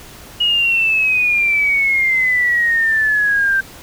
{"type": "exponential sweep", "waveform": "sine", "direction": "down", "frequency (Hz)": [2898, 1564], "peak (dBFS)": -12, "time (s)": [0.4, 3.61], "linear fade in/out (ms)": 10, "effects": ["pink hiss -38 dBFS RMS until 3.82 s"]}